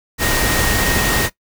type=tone in noise; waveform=sine; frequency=1864.7 Hz; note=A#6; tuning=in tune; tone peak=-23 dBFS; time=0.18-1.3 s; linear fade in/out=50 ms; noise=pink; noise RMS=-17 dBFS; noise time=0.18-1.3 s; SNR=-9 dB; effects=noise-tail reverb RT60 0.1 s tail -18 dB re dry